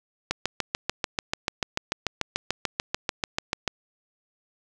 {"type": "click train", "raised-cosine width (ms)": 0.2, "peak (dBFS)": -7, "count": 24, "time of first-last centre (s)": [0.31, 3.677], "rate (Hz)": 6.83, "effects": []}